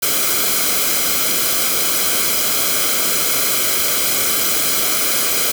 white noise with comb filter, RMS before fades -17 dBFS, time 0.02-5.52 s, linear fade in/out 10 ms, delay 1.1 ms, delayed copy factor -0.7, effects none

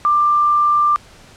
sine tone, 1186 Hz, D6, 17 cents sharp, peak -11 dBFS, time 0.05-0.96 s, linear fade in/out 0 ms, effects pink hiss -44 dBFS RMS until 1.36 s + low-pass 8000 Hz 12 dB/octave

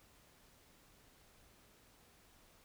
silence, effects pink hiss -66 dBFS RMS until 2.64 s

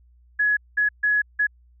sine tone bursts at uneven times, 1685 Hz, G#6, 25 cents sharp, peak -17 dBFS, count 4, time 0.39-0.57 / 0.77-0.89 / 1.03-1.22 / 1.39-1.47 s, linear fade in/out 10 ms, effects added 60 Hz sine -52 dBFS peak until 1.8 s

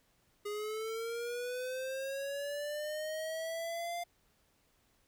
square linear sweep, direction up, 410.7 to 698.5 Hz, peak -37 dBFS, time 0.45-4.04 s, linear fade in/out 10 ms, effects pink hiss -72 dBFS RMS until 5.07 s

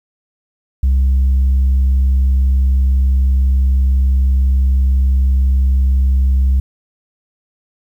sine tone, 66 Hz, C2, 16 cents sharp, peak -7 dBFS, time 0.83-6.6 s, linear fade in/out 5 ms, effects tanh soft clip ceiling -8 dBFS + 8-bit

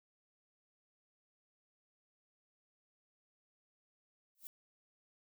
violet noise with exponential growth, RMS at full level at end -44 dBFS, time 4.35-4.47 s, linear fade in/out 0 ms, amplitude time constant 24 ms, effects none

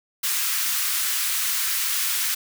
white high-pass noise, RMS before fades -24 dBFS, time 0.23-2.35 s, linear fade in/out 10 ms, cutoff 1200 Hz, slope 24 dB/octave, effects none

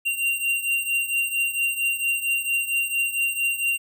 square beating tone pair, 2767 / 2771.4 Hz, F7 / F7, -17 / -14 cents, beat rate 4.4 Hz, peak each -24 / -28 dBFS, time 0.05-3.78 s, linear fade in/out 20 ms, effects none

